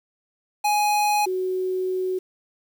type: tone pair in turn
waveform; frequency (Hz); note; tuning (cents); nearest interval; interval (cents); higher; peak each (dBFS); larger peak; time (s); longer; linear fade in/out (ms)
square / sine; 834 / 371.5; G#5 / F#4; +7 / +7; octave + major second; 1400; first; -19 / -22; first; 0.64-1.26 / 1.26-2.19; second; 10
effects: 8-bit